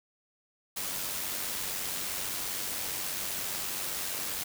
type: noise with amplitude modulation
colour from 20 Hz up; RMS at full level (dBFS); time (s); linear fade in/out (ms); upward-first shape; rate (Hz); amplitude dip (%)
white; -33; 0.76-4.44; 10; sine; 95.1; 35
effects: none